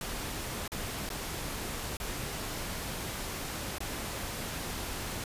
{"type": "noise with dropouts", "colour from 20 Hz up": "pink", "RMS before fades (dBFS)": -37, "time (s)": [0.01, 5.24], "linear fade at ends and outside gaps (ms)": 2, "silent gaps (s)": [[0.678, 0.718], [1.091, 1.101], [1.97, 2], [3.784, 3.804]], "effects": ["resampled to 32000 Hz"]}